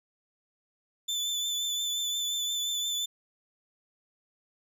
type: tone with vibrato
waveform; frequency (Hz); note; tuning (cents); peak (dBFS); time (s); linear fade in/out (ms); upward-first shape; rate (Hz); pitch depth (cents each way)
30% pulse; 3512; A7; -4; -26; 1.08-3.06; 10; triangle; 5.7; 29
effects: none